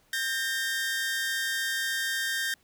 sawtooth tone pair together, 1587.2 / 1831 Hz, G6 / A#6, +21 / -32 cents, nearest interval major second, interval 247 cents, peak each -27 dBFS, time 0.13-2.54 s, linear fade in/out 2 ms, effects pink hiss -65 dBFS RMS until 2.63 s

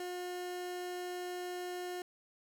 30% pulse tone, 358.7 Hz, F4, 46 cents sharp, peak -36 dBFS, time 0-2.02 s, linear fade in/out 2 ms, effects none

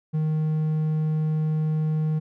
triangle tone, 155.56 Hz, D#3, in tune, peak -19 dBFS, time 0.13-2.2 s, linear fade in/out 20 ms, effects none

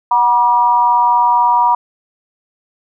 sine tone with amplitude modulation, 961 Hz, B5, 48 cents flat, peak -5 dBFS, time 0.11-1.75 s, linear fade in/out 5 ms, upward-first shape sine, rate 224 Hz, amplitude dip 75%, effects none

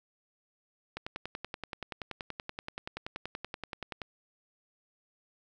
click train, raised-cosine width 0.3 ms, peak -21 dBFS, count 33, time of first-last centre 0.97-4.018 s, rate 10.5 Hz, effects none

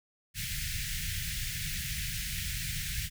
pink band-stop noise, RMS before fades -35 dBFS, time 0.34-3.1 s, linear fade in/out 50 ms, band 170 to 1700 Hz, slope 48 dB/octave, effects none

